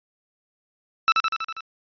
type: tone with echo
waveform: sawtooth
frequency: 1318.5 Hz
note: E6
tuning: in tune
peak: -10 dBFS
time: 1.08-1.12 s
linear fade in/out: 0 ms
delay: 81 ms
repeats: 6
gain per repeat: -3 dB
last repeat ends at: 1.606 s
effects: resampled to 11025 Hz